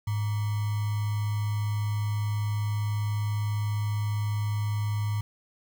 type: tone with sample-and-hold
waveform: sine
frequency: 104.8 Hz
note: G#2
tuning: 16 cents sharp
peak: -25 dBFS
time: 0.07-5.21 s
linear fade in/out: 5 ms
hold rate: 1050 Hz
effects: none